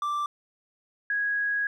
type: tone pair in turn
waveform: triangle / sine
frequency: 1174.7 / 1656.5 Hz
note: D6 / G#6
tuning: 0 / -5 cents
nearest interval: tritone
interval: 595 cents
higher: second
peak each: -24 dBFS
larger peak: neither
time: 0.02-0.26 / 1.1-1.67 s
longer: second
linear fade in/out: 2 ms
effects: none